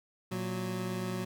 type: tone pair together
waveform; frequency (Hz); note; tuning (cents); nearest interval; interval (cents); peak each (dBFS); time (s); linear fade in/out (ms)
25% pulse; 116.9 / 184.25; A#2 / F#3; +5 / -7; minor sixth; 788; -34 / -31; 0.31-1.25; 10
effects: none